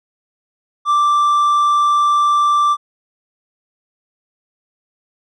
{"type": "tone", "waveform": "triangle", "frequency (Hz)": 1174.7, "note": "D6", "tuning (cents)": 0, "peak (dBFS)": -9, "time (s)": [0.85, 2.77], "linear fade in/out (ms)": 50, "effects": ["resampled to 24000 Hz"]}